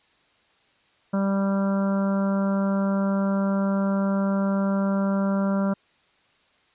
harmonic tone, 196.4 Hz, G3, 4 cents sharp, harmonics 1 / 2 / 3 / 4 / 5 / 6 / 7 / 8, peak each -21 / -37 / -29 / -42 / -36 / -40 / -36 / -46 dBFS, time 1.13-5.74 s, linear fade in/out 10 ms, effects white hiss -62 dBFS RMS until 6.74 s + resampled to 8000 Hz

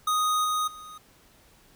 square tone with level steps, 1244.5 Hz, D#6, in tune, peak -23 / -25 / -42 dBFS, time 0.07-0.98 s, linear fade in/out 5 ms, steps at 0.44 / 0.67 s, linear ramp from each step 10 ms, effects pink hiss -58 dBFS RMS until 1.75 s

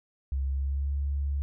sine tone with pitch glide, 67.6 to 70.39 Hz, C#2 to C#2, -43 to +27 cents, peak -26 dBFS, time 0.32-1.42 s, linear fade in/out 0 ms, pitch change +70 cents, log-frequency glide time 0.47-0.94 s, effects none

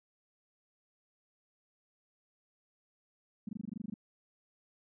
sine tone bursts, 210.9 Hz, G#3, 27 cents sharp, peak -35 dBFS, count 12, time 3.47-3.941 s, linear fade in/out 5 ms, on 20 ms, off 21 ms, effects none

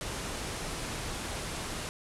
pink low-pass noise, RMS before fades -37 dBFS, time 0.01-1.89 s, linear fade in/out 0 ms, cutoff 11000 Hz, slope 48 dB/octave, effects none

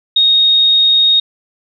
sine tone, 3729 Hz, A#7, in tune, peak -7 dBFS, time 0.16-1.2 s, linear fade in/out 5 ms, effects none

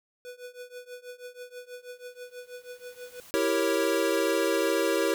square tone with tremolo, 493.9 Hz, B4, in tune, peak -38 dBFS, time 0.25-3.2 s, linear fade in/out 0 ms, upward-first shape triangle, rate 6.2 Hz, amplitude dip 95%
white noise with exponential growth, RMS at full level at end -50 dBFS, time 1.1-3.31 s, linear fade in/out 5 ms, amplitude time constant 480 ms
square chord, E diminished seventh, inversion none, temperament equal with one note detuned, 329.6 / 392 / 466.2 / 552.1 Hz, E4 / G4 / Bb4 / Db5, 0 / 0 / 0 / -7 cents, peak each -30 dBFS, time 3.34-5.14 s, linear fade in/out 0 ms
effects none

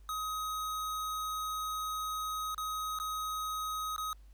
square tone with dropouts, 1262 Hz, D#6, 24 cents sharp, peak -35 dBFS, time 0.09-4.13 s, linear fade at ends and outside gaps 1 ms, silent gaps 2.546-2.579 / 2.988-2.999 / 3.963-3.98 s, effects added 50 Hz sine -52 dBFS peak until 4.33 s + pink hiss -71 dBFS RMS until 4.33 s

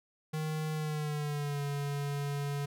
square tone with pitch glide, 155.56 to 142.65 Hz, D#3 to C#3, 0 to +50 cents, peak -33 dBFS, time 0.33-2.66 s, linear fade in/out 10 ms, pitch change -150 cents, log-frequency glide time 0.73-1.62 s, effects none

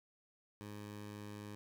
15% pulse tone, 103.83 Hz, G#2, in tune, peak -40 dBFS, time 0.61-1.55 s, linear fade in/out 0 ms, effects none

